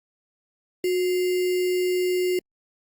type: tone with sample-and-hold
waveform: sine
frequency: 364 Hz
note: F#4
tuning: 28 cents flat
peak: -20 dBFS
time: 0.84-2.39 s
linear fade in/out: 2 ms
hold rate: 2450 Hz
effects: Opus 48 kbps